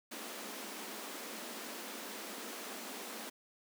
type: high-pass noise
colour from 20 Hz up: pink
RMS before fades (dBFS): -45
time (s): 0.11-3.3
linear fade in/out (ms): 10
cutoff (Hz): 200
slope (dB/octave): 96
effects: none